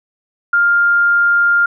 sine tone, 1402 Hz, F6, 6 cents sharp, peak -9 dBFS, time 0.53-1.66 s, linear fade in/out 5 ms, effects none

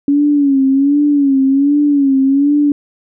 sine tone with vibrato, 280 Hz, C#4, 18 cents sharp, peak -8 dBFS, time 0.08-2.72 s, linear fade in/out 2 ms, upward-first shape sine, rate 1.3 Hz, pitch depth 81 cents each way, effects none

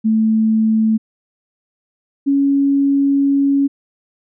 sine tone pair in turn, 220 / 278.4 Hz, A3 / C#4, 0 / +8 cents, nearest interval major third, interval 408 cents, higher second, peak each -11 dBFS, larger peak neither, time 0.04-0.98 / 2.26-3.68 s, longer second, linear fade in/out 20 ms, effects none

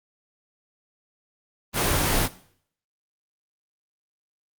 pink noise with comb filter, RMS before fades -22 dBFS, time 1.73-2.29 s, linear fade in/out 50 ms, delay 18 ms, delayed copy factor -0.55, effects noise-tail reverb RT60 0.6 s tail -17 dB re dry + Opus 24 kbps

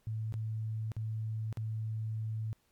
sine tone with dropouts, 110 Hz, A2, in tune, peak -33 dBFS, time 0.07-2.53 s, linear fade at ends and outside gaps 0 ms, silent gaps 0.324-0.34 / 0.918-0.966 / 1.527-1.572 s, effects pink hiss -73 dBFS RMS until 2.71 s + MP3 96 kbps

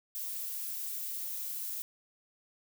violet noise, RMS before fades -38 dBFS, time 0.15-1.82 s, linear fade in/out 0 ms, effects none

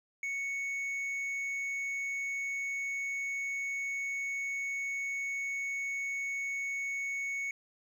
triangle tone with hard clipping, 2217 Hz, C#7, in tune, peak -34 dBFS, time 0.23-7.51 s, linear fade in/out 2 ms, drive 7 dB, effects none

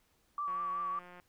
sine tone with vibrato, 1149 Hz, D6, 38 cents flat, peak -33 dBFS, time 0.38-0.99 s, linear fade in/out 2 ms, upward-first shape triangle, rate 5.3 Hz, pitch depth 49 cents each way
click train, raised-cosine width 0.5 ms, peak -38 dBFS, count 129, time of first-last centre 0.48-1.199 s, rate 178 Hz
effects pink hiss -72 dBFS RMS until 1.28 s

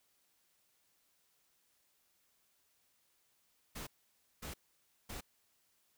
pink noise bursts, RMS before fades -45 dBFS, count 3, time 3.75-5.21 s, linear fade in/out 10 ms, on 120 ms, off 550 ms, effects white hiss -75 dBFS RMS until 5.97 s

